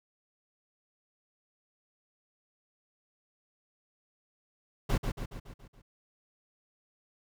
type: noise with echo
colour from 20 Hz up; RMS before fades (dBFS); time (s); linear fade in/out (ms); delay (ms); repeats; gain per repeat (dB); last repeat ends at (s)
brown; -27; 4.89-4.98; 10; 140; 6; -5; 5.82
effects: none